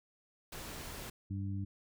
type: noise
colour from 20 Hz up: pink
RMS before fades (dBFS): -45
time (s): 0.52-1.1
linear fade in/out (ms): 5
type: harmonic tone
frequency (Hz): 98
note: G2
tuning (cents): 0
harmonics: 1 / 2 / 3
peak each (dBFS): -36 / -42 / -46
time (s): 1.3-1.65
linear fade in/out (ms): 10
effects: none